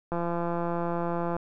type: click train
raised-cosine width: 1 ms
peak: -17 dBFS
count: 214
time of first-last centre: 0.12-1.366 s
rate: 171 Hz
effects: none